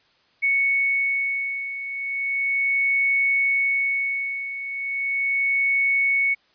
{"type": "beating tone pair", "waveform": "sine", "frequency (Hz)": [2217, 2217.36], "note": ["C#7", "C#7"], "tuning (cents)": [0, 0], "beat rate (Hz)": 0.36, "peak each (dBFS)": [-26, -21], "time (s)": [0.42, 6.35], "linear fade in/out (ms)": 20, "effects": ["white hiss -61 dBFS RMS until 6.54 s", "resampled to 11025 Hz"]}